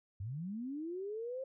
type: linear sweep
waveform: sine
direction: up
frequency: 88.8 to 538 Hz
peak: -38 dBFS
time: 0.2-1.44 s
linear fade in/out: 5 ms
effects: none